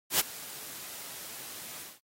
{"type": "noise with ADSR envelope", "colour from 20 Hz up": "white", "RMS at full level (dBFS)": -23, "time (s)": [0.1, 2], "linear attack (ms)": 100, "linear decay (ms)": 13, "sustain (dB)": -20, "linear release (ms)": 190, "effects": ["high-pass 100 Hz 12 dB/octave", "AAC 48 kbps"]}